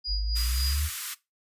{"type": "tone with tremolo", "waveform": "sine", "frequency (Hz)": 4891, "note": "D#8", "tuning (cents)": -31, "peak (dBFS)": -30, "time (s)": [0.04, 0.81], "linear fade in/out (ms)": 20, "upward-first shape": "sine", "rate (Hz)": 3.7, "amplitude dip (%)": 75}
{"type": "exponential sweep", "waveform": "sine", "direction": "up", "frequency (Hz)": [47, 78], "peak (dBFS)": -25, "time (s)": [0.07, 0.9], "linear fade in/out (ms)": 50}
{"type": "high-pass noise", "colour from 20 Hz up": "white", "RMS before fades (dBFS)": -34, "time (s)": [0.35, 1.15], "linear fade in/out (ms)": 20, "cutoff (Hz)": 1100, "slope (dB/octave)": 48}
{"effects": ["noise-tail reverb RT60 0.2 s tail -18 dB re dry", "resampled to 32000 Hz"]}